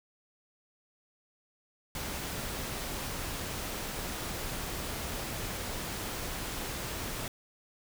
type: noise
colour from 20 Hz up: pink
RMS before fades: -37 dBFS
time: 1.95-7.28 s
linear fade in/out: 2 ms
effects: none